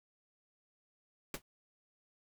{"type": "noise with exponential decay", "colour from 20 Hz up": "pink", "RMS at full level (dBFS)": -35, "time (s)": [1.34, 1.42], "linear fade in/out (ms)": 2, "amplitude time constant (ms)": 16, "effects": []}